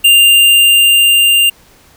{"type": "tone with level ramp", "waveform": "square", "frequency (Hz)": 2794, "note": "F7", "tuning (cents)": 0, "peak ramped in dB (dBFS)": [-4, -7], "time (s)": [0.04, 1.5], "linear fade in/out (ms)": 10, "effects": ["pink hiss -45 dBFS RMS until 1.96 s"]}